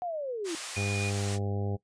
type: linear sweep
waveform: sine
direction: down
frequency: 733 to 311.4 Hz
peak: -31 dBFS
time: 0.02-0.55 s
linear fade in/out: 0 ms
type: band-pass noise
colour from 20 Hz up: white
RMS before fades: -39 dBFS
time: 0.44-1.39 s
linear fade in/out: 50 ms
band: 700 to 9100 Hz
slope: 12 dB/octave
type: tone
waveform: sine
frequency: 2452 Hz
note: D#7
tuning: 26 cents flat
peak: -32 dBFS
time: 0.76-1.1 s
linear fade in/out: 5 ms
type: harmonic tone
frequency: 100.5 Hz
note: G2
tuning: 44 cents sharp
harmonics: 1 / 2 / 3 / 4 / 5 / 6 / 7 / 8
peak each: -30 / -38 / -43 / -39 / -42 / -47 / -47 / -46 dBFS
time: 0.76-1.77 s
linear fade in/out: 20 ms
effects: noise-tail reverb RT60 0.1 s tail -18 dB re dry + resampled to 22050 Hz